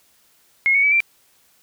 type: tone with pitch steps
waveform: sine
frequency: 2162 / 2224 / 2288 / 2354 Hz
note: C#7 / C#7 / D7 / D7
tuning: -44 / +5 / -46 / +3 cents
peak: -13 dBFS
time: 0.66-1.004 s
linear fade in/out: 0 ms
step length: 86 ms
effects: white hiss -58 dBFS RMS until 1.62 s